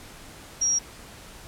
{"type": "tone", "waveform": "sine", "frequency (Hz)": 5660, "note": "F8", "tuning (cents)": 22, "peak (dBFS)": -20, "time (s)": [0.61, 0.79], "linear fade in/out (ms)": 10, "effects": ["pink hiss -45 dBFS RMS until 1.47 s", "low-pass 12000 Hz 12 dB/octave"]}